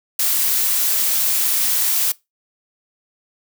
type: noise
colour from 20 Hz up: blue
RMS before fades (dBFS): -18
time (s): 0.19-2.12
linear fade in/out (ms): 5
effects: noise-tail reverb RT60 0.2 s tail -21 dB re dry